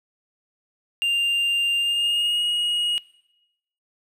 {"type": "tone with pitch glide", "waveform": "triangle", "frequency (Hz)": [2794, 2883], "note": ["F7", "F#7"], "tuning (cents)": [0, -46], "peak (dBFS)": -18, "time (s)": [1.02, 2.98], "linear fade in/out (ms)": 0, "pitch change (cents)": 54, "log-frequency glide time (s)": [1.78, 2.43], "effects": ["noise-tail reverb RT60 0.9 s tail -21 dB re dry"]}